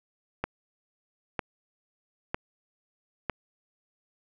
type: click train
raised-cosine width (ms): 0.5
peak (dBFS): -13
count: 4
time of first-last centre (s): 0.44-3.297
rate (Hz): 1.05
effects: none